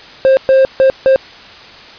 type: tone bursts at uneven times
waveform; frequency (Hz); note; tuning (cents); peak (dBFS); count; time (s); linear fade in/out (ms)
triangle; 531; C5; +25; -3; 4; 0.25-0.37 / 0.49-0.65 / 0.8-0.9 / 1.06-1.16; 0
effects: white hiss -35 dBFS RMS until 1.98 s + resampled to 11025 Hz